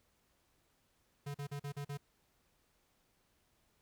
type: tone bursts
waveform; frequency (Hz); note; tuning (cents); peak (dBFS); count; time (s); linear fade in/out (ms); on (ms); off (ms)
square; 142.8; D3; -48; -40; 6; 1.26-1.975; 10; 85; 41
effects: pink hiss -75 dBFS RMS until 3.81 s